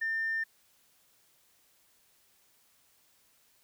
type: tone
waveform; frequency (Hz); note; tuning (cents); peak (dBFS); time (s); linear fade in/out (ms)
sine; 1800; A6; +39; -28; 0.01-0.44; 10
effects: tanh soft clip ceiling -25 dBFS + white hiss -67 dBFS RMS until 3.63 s